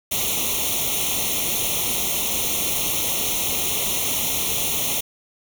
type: noise with comb filter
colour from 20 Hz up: white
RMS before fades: -23 dBFS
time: 0.11-5.01 s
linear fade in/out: 10 ms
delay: 0.31 ms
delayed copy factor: +0.95
effects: none